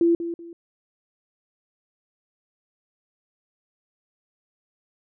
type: tone with echo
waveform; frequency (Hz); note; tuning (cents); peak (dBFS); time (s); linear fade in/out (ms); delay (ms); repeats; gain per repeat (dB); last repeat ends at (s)
sine; 338.6; E4; +46; -15; 0.01-0.15; 2; 190; 2; -11; 0.53
effects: none